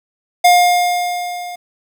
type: tone with level ramp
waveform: square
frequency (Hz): 710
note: F5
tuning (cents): +28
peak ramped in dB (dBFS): -6 to -27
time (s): 0.44-1.56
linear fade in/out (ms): 10
effects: 8-bit